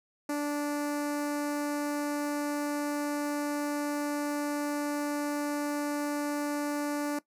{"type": "tone with notch filter", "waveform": "sawtooth", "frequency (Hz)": 292.1, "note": "D4", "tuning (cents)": -9, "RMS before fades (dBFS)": -31, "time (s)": [0.29, 7.19], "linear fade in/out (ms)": 5, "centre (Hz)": 3300, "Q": 0.96, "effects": ["noise-tail reverb RT60 0.1 s tail -18 dB re dry", "resampled to 32000 Hz"]}